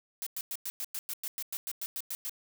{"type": "noise bursts", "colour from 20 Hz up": "blue", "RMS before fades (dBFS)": -36, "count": 15, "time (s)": [0.22, 2.295], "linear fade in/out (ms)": 0, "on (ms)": 45, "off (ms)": 100, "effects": []}